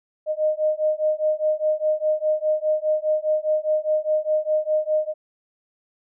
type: beating tone pair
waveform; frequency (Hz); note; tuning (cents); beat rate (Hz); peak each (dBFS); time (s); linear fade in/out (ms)
sine; 614 / 618.9; D#5 / D#5; -23 / -9; 4.9; -22; 0.26-5.14; 50
effects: none